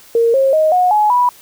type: tone with pitch steps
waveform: sine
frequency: 463.1 / 538.1 / 625.3 / 726.7 / 844.4 / 981.3 Hz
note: A#4 / C5 / D#5 / F#5 / G#5 / B5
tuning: -11 / +48 / +8 / -31 / +29 / -11 cents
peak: -9 dBFS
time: 0.15-1.29 s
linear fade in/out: 2 ms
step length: 190 ms
effects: white hiss -43 dBFS RMS until 1.41 s